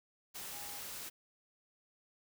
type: tone in noise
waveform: sine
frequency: 817 Hz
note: G#5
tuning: 29 cents flat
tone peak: -53 dBFS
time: 0.52-0.8 s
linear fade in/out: 20 ms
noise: white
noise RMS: -45 dBFS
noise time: 0.34-1.1 s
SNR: -11 dB
effects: none